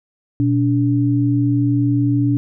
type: tone pair together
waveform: sine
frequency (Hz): 121 / 287.8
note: B2 / D4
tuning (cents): -35 / -35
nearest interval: octave + minor third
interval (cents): 1500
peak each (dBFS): -16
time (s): 0.4-2.37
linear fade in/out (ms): 0
effects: none